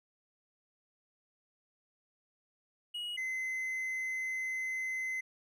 triangle tone pair in turn, 2901 / 2051 Hz, F#7 / C7, -35 / -35 cents, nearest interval tritone, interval 600 cents, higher first, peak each -35 / -32 dBFS, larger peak second, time 2.94-3.17 / 3.17-5.21 s, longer second, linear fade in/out 10 ms, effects none

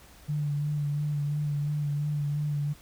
sine tone with vibrato, 146.83 Hz, D3, in tune, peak -26 dBFS, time 0.28-2.74 s, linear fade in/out 20 ms, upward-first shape sine, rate 2.9 Hz, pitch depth 28 cents each way, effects added 60 Hz sine -59 dBFS peak until 2.81 s + pink hiss -54 dBFS RMS until 2.81 s

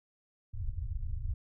pink low-pass noise, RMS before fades -35 dBFS, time 0.53-1.34 s, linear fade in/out 10 ms, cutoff 110 Hz, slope 48 dB/octave, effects none

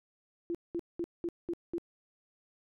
sine tone bursts, 341.9 Hz, F4, 37 cents flat, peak -31 dBFS, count 6, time 0.5-1.782 s, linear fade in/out 0 ms, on 47 ms, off 200 ms, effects none

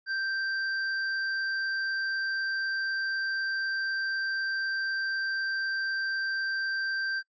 triangle tone with tanh clipping, 1568 Hz, G6, in tune, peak -30 dBFS, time 0.06-7.23 s, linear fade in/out 50 ms, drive 18 dB, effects noise-tail reverb RT60 0.1 s tail -23 dB re dry + resampled to 16000 Hz

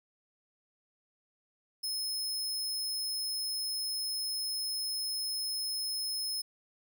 sawtooth tone, 5180 Hz, E8, 31 cents flat, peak -30 dBFS, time 1.83-6.42 s, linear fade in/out 10 ms, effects none

